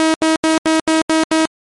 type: tone bursts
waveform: sawtooth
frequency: 318.8 Hz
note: D#4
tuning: 42 cents sharp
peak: -7 dBFS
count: 7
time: 0-1.454 s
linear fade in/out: 0 ms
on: 140 ms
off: 79 ms
effects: MP3 48 kbps